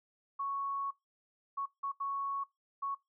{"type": "tone bursts at uneven times", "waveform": "sine", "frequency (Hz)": 1108.7, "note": "C#6", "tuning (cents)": 0, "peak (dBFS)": -33, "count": 5, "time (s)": [[0.39, 0.91], [1.57, 1.66], [1.83, 1.92], [2, 2.44], [2.82, 2.95]], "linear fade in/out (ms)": 10, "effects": ["noise-tail reverb RT60 0.2 s tail -22 dB re dry"]}